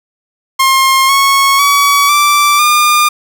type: tone with pitch steps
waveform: sawtooth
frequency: 1067 / 1100.2 / 1134.4 / 1169.6 / 1206 Hz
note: C6 / C#6 / C#6 / D6 / D6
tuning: +34 / -13 / +40 / -7 / +46 cents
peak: -3 dBFS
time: 0.59-3.09 s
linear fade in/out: 10 ms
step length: 500 ms
effects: none